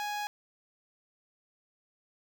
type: tone with notch filter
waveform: sawtooth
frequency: 830.6 Hz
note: G#5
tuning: in tune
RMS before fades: -35 dBFS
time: 0-0.27 s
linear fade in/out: 0 ms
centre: 10000 Hz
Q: 1.2
effects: none